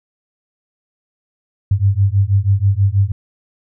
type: beating tone pair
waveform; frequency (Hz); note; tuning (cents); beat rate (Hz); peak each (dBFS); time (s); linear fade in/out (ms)
sine; 96 / 102.2; G2 / G#2; -36 / -27; 6.2; -14; 1.71-3.12; 5
effects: none